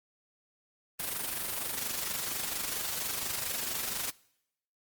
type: noise with amplitude modulation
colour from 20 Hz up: white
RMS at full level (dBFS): -32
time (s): 0.99-4.11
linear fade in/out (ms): 10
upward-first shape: sine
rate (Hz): 24.3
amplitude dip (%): 55
effects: noise-tail reverb RT60 0.8 s tail -23 dB re dry + Opus 32 kbps